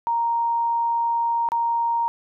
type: tone with dropouts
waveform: sine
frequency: 932.3 Hz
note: A#5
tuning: in tune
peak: -19 dBFS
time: 0.07-2.08 s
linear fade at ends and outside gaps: 0 ms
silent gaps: 1.488-1.519 s
effects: none